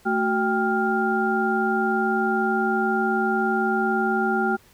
sine tone cluster, 220.5 / 372.7 / 789 / 1401 Hz, A3 / F#4 / G5 / F6, +4 / +13 / +11 / +5 cents, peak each -25 dBFS, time 0.05-4.57 s, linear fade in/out 20 ms, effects pink hiss -55 dBFS RMS until 4.73 s

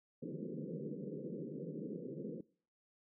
pink band-pass noise, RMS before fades -44 dBFS, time 0.22-2.41 s, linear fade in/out 5 ms, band 140 to 520 Hz, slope 96 dB/octave, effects noise-tail reverb RT60 0.5 s tail -23 dB re dry

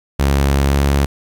sawtooth tone with pitch glide, 69.3 to 70.11 Hz, C#2 to C#2, 0 to +20 cents, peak -8 dBFS, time 0.19-1.06 s, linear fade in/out 10 ms, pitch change +20 cents, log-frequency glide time 0.67-0.76 s, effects 8-bit

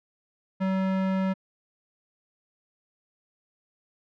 square tone, 190 Hz, F#3, 46 cents sharp, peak -24 dBFS, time 0.6-1.34 s, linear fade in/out 20 ms, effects low-pass 2000 Hz 12 dB/octave

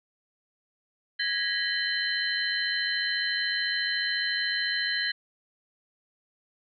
sine tone cluster, 1656 / 1861 / 1955 / 3058 / 4093 Hz, G#6 / A#6 / B6 / G7 / C8, -5 / -3 / -18 / -44 / -39 cents, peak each -31 / -35 / -33 / -34 / -30 dBFS, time 1.19-5.12 s, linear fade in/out 10 ms, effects none

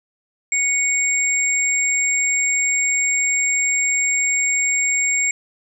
sine tone pair together, 2217 / 7457 Hz, C#7 / A#8, 0 / 0 cents, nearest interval octave + major sixth, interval 2100 cents, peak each -19 dBFS, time 0.52-5.31 s, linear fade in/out 2 ms, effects none

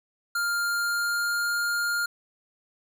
square tone with pitch glide, 1400 to 1408.9 Hz, F6 to F6, +4 to +15 cents, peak -25 dBFS, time 0.35-2.06 s, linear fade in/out 5 ms, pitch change +11 cents, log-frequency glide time 0.58-1.56 s, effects none

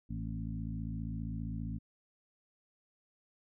harmonic tone with a mistuned harmonic, 55 Hz, A1, in tune, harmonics 1 / 2 / 3 / 4 / 5, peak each -41 / -41 / -42 / -43 / -47 dBFS, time 0.09-1.79 s, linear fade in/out 20 ms, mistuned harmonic 4, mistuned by +41 cents, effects none

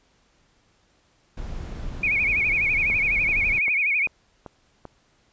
brown noise, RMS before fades -33 dBFS, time 1.37-3.59 s, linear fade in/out 5 ms
sine tone with vibrato, 2335 Hz, D7, 11 cents flat, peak -19 dBFS, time 2.03-4.07 s, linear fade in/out 5 ms, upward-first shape sine, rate 12 Hz, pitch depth 130 cents each way
click train, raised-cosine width 1 ms, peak -23 dBFS, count 6, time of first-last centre 2.9-4.853 s, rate 2.56 Hz
effects pink hiss -63 dBFS RMS until 5.32 s + resampled to 16000 Hz

